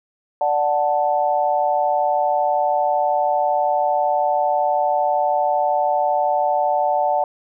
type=chord; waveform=sine; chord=D major; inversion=none; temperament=equal; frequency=587.3 / 740 / 880 Hz; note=D5 / F#5 / A5; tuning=0 / 0 / 0 cents; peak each=-21 / -19 / -21 dBFS; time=0.41-7.24 s; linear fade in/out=2 ms; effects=none